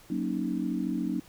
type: chord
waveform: sine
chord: D# minor seventh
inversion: first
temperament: equal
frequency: 185 / 233.1 / 277.2 / 311.1 Hz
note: F#3 / A#3 / C#4 / D#4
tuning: 0 / 0 / 0 / 0 cents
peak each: -33 dBFS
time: 0.1-1.2 s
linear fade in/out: 5 ms
effects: pink hiss -55 dBFS RMS until 1.28 s